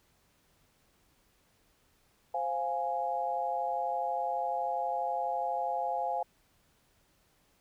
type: chord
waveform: sine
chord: F minor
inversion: second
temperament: equal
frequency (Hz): 523.3 / 698.5 / 830.6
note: C5 / F5 / Ab5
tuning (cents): 0 / 0 / 0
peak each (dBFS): -37 / -33 / -33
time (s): 2.34-6.23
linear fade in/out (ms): 5
effects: pink hiss -69 dBFS RMS until 7.6 s